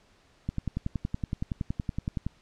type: click train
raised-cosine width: 5 ms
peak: -17 dBFS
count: 20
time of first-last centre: 0.49-2.266 s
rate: 10.7 Hz
effects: pink hiss -62 dBFS RMS until 2.41 s + low-pass 6000 Hz 12 dB/octave